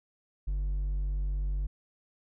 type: tone with hard clipping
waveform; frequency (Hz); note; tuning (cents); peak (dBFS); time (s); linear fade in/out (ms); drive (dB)
sine; 48.05; G1; -34; -29; 0.47-1.67; 10; 3
effects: none